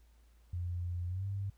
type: tone with pitch glide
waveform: sine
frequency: 88 to 98.78 Hz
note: F2 to G2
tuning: +14 to +14 cents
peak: -34 dBFS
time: 0.53-1.5 s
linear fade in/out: 5 ms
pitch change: +200 cents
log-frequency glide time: 1.07-1.26 s
effects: added 57 Hz sine -60 dBFS peak until 1.57 s + pink hiss -73 dBFS RMS until 1.57 s